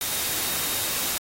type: tone in noise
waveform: sine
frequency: 3729 Hz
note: A#7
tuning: in tune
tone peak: -38 dBFS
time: 0.01-1.18 s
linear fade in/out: 2 ms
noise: white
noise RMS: -27 dBFS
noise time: 0.01-1.18 s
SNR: -14 dB
effects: AAC 48 kbps